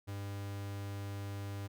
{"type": "tone", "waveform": "45% pulse", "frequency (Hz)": 100, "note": "G2", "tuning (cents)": 35, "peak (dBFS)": -39, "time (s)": [0.07, 1.68], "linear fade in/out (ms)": 20, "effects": []}